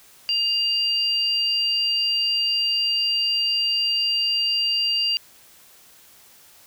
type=tone pair together; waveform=sine; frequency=2810 / 4726 Hz; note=F7 / D8; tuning=+10 / +10 cents; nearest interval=major sixth; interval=900 cents; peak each=-22 dBFS; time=0.29-5.17 s; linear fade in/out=0 ms; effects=white hiss -51 dBFS RMS until 6.66 s